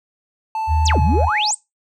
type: tone with pitch glide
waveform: triangle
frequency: 881 to 845.6 Hz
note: A5 to G#5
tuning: +2 to +31 cents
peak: -18 dBFS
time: 0.55-1.51 s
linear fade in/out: 2 ms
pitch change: -71 cents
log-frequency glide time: 0.85-1.12 s
type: tone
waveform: sine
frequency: 78 Hz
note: D#2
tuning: 5 cents sharp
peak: -14 dBFS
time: 0.67-1.3 s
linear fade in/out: 50 ms
type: exponential two-way sweep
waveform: sine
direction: down then up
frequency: 8970 to 110 to 8970 Hz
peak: -17 dBFS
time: 0.85-1.55 s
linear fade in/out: 10 ms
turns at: 1.01 s
effects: noise-tail reverb RT60 0.2 s tail -21 dB re dry + tanh soft clip ceiling -4 dBFS